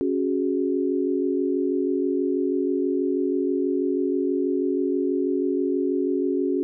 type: chord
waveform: sine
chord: C# suspended fourth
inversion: none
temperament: just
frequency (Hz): 277.2 / 369.6 / 415.8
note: C#4 / F#4 / G#4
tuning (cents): 0 / -2 / +2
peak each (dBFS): -24 / -24 / -28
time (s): 0.01-6.63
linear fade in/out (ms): 0
effects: none